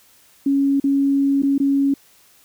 sine tone with dropouts, 277.2 Hz, C#4, in tune, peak -14 dBFS, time 0.46-1.94 s, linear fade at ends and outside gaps 5 ms, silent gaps 0.8-0.84 / 1.422-1.432 / 1.581-1.6 s, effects white hiss -53 dBFS RMS until 2.44 s

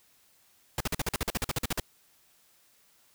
pink noise bursts, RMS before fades -29 dBFS, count 15, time 0.78-1.799 s, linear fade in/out 2 ms, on 25 ms, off 46 ms, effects white hiss -64 dBFS RMS until 3.14 s

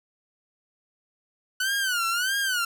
sawtooth tone with vibrato, 1480 Hz, F#6, in tune, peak -20 dBFS, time 1.6-2.65 s, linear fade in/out 5 ms, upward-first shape sine, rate 1.6 Hz, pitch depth 160 cents each way, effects none

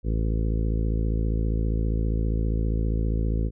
harmonic tone, 55 Hz, A1, in tune, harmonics 1 / 2 / 3 / 4 / 5 / 6 / 7 / 8 / 9, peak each -23 / -29 / -33 / -35 / -37 / -39 / -40 / -41 / -42 dBFS, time 0.03-3.51 s, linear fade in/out 50 ms, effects none

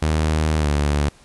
sawtooth tone with pitch glide, 77.78 to 72.99 Hz, D#2 to D2, 0 to -10 cents, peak -13 dBFS, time 0.02-1.09 s, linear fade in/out 5 ms, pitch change -110 cents, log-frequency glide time 0.59-0.67 s, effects pink hiss -51 dBFS RMS until 1.24 s + resampled to 24000 Hz

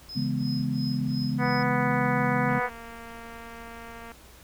triangle tone with tremolo, 5100 Hz, D#8, 42 cents sharp, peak -34 dBFS, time 0.09-1.63 s, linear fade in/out 2 ms, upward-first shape sine, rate 2.9 Hz, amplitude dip 95%
sine chord, C# minor seventh, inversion none, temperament equal, 138.59 / 164.81 / 207.7 / 246.9 Hz, C#3 / E3 / G#3 / B3, 0 / 0 / 0 / 0 cents, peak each -29 / -34 / -31 / -29 dBFS, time 0.15-2.6 s, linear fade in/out 20 ms
harmonic tone, 246.9 Hz, B3, in tune, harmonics 2 / 3 / 4 / 5 / 6 / 7 / 8 / 9, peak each -31 / -31 / -31 / -34 / -33 / -35 / -36 / -37 dBFS, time 1.38-2.7 s, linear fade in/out 50 ms
click train, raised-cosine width 0.5 ms, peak -29 dBFS, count 377, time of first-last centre 2.49-4.118 s, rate 231 Hz
effects added 60 Hz sine -52 dBFS peak until 4.43 s + pink hiss -52 dBFS RMS until 4.43 s

